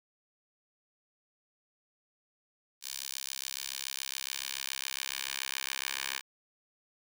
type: tone with high-pass filter sweep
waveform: 10% pulse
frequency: 67.1 Hz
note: C2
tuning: 44 cents sharp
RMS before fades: -38 dBFS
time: 2.81-6.22 s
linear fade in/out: 50 ms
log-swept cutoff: 4700 to 2000 Hz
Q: 0.91
effects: none